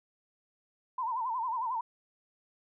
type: tone with vibrato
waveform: sine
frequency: 960 Hz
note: B5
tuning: 49 cents flat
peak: -30 dBFS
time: 0.98-1.81 s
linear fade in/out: 5 ms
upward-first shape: sine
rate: 11 Hz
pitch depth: 140 cents each way
effects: none